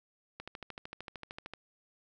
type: click train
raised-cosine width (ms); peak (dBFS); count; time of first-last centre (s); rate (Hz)
0.3; -26; 16; 0.4-1.536; 13.2
effects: none